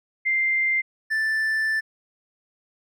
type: tone pair in turn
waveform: sine / triangle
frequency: 2093 / 1763.9 Hz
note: C7 / A6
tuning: 0 / +4 cents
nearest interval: minor third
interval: 296 cents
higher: first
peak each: -19 dBFS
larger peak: neither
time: 0.25-0.82 / 1.1-1.81 s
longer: second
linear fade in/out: 20 ms
effects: none